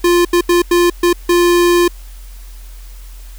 square tone bursts at uneven times, 349.2 Hz, F4, in tune, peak -9 dBFS, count 6, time 0.04-0.25 / 0.33-0.41 / 0.49-0.62 / 0.71-0.9 / 1.03-1.13 / 1.29-1.88 s, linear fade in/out 5 ms, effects added 43 Hz sine -30 dBFS peak until 3.38 s + white hiss -44 dBFS RMS until 3.38 s

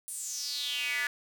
square tone with high-pass filter sweep, 132.7 Hz, C3, 25 cents sharp, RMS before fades -34 dBFS, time 0.08-1.07 s, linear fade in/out 0 ms, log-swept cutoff 9700 to 1700 Hz, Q 5.9, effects none

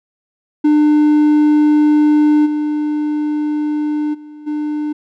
triangle tone with level steps, 300 Hz, D4, 37 cents sharp, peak -6 / -13 / -30 / -15 dBFS, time 0.64-4.93 s, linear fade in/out 10 ms, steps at 2.45 / 4.13 / 4.46 s, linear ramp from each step 20 ms, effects none

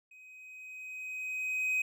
triangle tone with level ramp, 2519 Hz, D#7, 21 cents sharp, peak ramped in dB -51 to -25 dBFS, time 0.11-1.82 s, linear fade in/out 5 ms, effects none

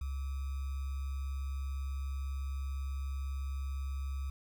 sine tone with sample-and-hold, 68 Hz, C#2, 33 cents flat, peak -34 dBFS, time 0.01-4.3 s, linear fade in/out 5 ms, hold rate 1225 Hz, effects none

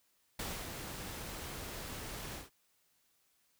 pink noise with ADSR envelope, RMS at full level -39 dBFS, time 0.39-2.5 s, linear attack 4 ms, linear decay 260 ms, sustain -5 dB, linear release 150 ms, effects white hiss -74 dBFS RMS until 3.59 s

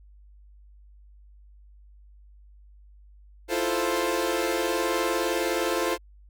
sawtooth chord, F major seventh, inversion third, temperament equal, 329.6 / 349.2 / 440 / 523.3 Hz, E4 / F4 / A4 / C5, 0 / 0 / 0 / 0 cents, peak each -28 / -25 / -26 / -25 dBFS, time 3.48-5.98 s, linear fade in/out 50 ms, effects added 50 Hz sine -49 dBFS peak until 6.29 s

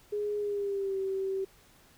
sine tone with pitch glide, 415.3 to 385.3 Hz, G#4 to G4, 0 to -30 cents, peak -29 dBFS, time 0.12-1.45 s, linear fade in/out 10 ms, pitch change -130 cents, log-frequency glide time 0.38-0.98 s, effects pink hiss -60 dBFS RMS until 1.97 s

